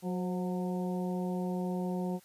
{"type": "harmonic tone with a mistuned harmonic", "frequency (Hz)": 182.1, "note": "F#3", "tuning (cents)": -27, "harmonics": [1, 2, 3, 4, 5], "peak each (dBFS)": [-32, -38, -42, -44, -46], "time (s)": [0.02, 2.2], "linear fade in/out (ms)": 50, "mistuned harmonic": 3, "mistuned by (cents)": -46, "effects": ["white hiss -61 dBFS RMS until 2.24 s", "resampled to 32000 Hz"]}